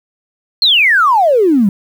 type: exponential sweep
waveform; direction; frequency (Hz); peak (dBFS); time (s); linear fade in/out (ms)
triangle; down; 4339 to 186.5; -3; 0.62-1.69; 2
effects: tanh soft clip ceiling -5 dBFS + 7-bit